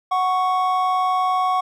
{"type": "tone pair together", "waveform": "triangle", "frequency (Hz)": [740, 1108.7], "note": ["F#5", "C#6"], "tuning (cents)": [0, 0], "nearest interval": "perfect fifth", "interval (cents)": 700, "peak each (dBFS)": -18, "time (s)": [0.11, 1.61], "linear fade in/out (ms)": 10, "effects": []}